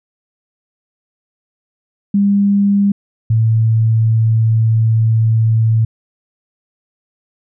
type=tone pair in turn; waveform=sine; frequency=200.8 / 111.98 Hz; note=G3 / A2; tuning=+42 / +31 cents; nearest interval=minor seventh; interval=1011 cents; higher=first; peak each=-9 dBFS; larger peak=neither; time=2.14-2.92 / 3.3-5.85 s; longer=second; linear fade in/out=5 ms; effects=none